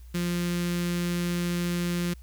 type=tone with notch filter; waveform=sawtooth; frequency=174.61 Hz; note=F3; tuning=in tune; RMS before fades=-28 dBFS; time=0.14-2.14 s; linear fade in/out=10 ms; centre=750 Hz; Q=0.58; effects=added 60 Hz sine -43 dBFS peak until 2.22 s + white hiss -62 dBFS RMS until 2.22 s